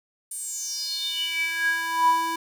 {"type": "tone with high-pass filter sweep", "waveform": "square", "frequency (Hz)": 329.6, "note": "E4", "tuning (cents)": 0, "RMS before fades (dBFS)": -26, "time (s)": [0.31, 2.36], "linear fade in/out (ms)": 5, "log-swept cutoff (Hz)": [9500, 680], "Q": 8.1, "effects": []}